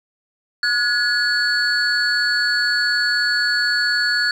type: tone cluster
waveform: sine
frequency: 1452 / 1691 / 4427 Hz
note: F#6 / G#6 / C#8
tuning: -33 / +31 / -3 cents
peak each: -19 dBFS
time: 0.63-4.31 s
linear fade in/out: 2 ms
effects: tanh soft clip ceiling -11 dBFS + 8-bit